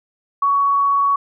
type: tone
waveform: sine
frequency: 1121 Hz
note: C#6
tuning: 19 cents sharp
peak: -13 dBFS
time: 0.42-1.16 s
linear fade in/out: 5 ms
effects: none